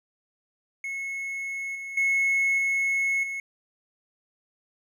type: tone with level steps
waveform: triangle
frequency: 2185 Hz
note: C#7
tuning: 26 cents flat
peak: -28 / -32 / -18 / -20 / -28 dBFS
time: 0.84-3.4 s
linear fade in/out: 2 ms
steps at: 1.75 / 1.97 / 2.58 / 3.23 s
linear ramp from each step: 5 ms
effects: tanh soft clip ceiling -15 dBFS